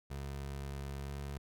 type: tone with pitch glide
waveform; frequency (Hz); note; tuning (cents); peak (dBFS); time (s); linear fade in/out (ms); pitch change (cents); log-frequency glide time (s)
25% pulse; 69.3 to 70.19; C#2 to C#2; 0 to +22; -36; 0.1-1.38; 10; +22; 1.02-1.14
effects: none